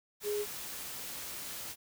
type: tone in noise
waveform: sine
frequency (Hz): 415.3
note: G#4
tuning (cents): 0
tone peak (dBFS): -31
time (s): 0.23-0.46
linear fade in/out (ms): 50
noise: white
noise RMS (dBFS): -42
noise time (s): 0.2-1.76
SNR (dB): +8
effects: none